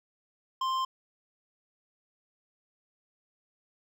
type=tone with hard clipping; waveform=sine; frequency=1048 Hz; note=C6; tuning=2 cents sharp; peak=-29 dBFS; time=0.61-0.85 s; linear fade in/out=5 ms; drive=10 dB; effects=none